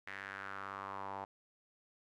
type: tone with band-pass filter sweep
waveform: sawtooth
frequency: 98 Hz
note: G2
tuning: in tune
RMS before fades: -45 dBFS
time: 0.07-1.25 s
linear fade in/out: 5 ms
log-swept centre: 1900 to 860 Hz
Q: 3.8
effects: none

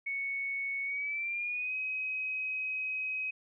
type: tone with pitch glide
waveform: sine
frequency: 2217 to 2532 Hz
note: C#7 to D#7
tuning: 0 to +30 cents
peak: -32 dBFS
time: 0.06-3.31 s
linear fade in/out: 10 ms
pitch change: +230 cents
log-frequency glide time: 0.84-1.75 s
effects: none

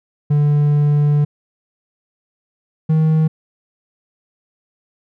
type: tone pair in turn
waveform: triangle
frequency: 146.83 / 157.64 Hz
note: D3 / D#3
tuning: 0 / +23 cents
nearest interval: minor second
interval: 123 cents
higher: second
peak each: -9 dBFS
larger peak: neither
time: 0.3-1.25 / 2.89-3.28 s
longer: first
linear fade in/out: 10 ms
effects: none

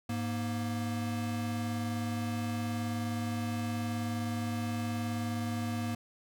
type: tone pair together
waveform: square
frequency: 103.83 / 235.9 Hz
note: G#2 / A#3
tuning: 0 / +21 cents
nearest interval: octave + major second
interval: 1421 cents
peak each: -36 / -35 dBFS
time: 0.09-5.95 s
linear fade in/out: 5 ms
effects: none

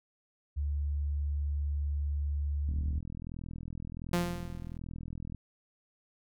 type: tone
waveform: sine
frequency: 72.4 Hz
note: D2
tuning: 24 cents flat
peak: -29 dBFS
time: 0.56-3 s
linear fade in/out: 20 ms
type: click train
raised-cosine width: 5 ms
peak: -29 dBFS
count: 111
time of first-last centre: 2.69-5.347 s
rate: 41.4 Hz
type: tone with exponential decay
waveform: sawtooth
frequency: 174.61 Hz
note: F3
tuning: in tune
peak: -21 dBFS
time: 4.13-4.78 s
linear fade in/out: 5 ms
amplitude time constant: 140 ms
effects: none

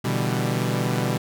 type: chord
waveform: sawtooth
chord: E minor seventh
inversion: second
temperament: equal with one note detuned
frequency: 123.47 / 147.85 / 164.81 / 196 Hz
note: B2 / D3 / E3 / G3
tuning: 0 / +12 / 0 / 0 cents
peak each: -21 / -24 / -26 / -24 dBFS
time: 0.04-1.18 s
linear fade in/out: 10 ms
effects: none

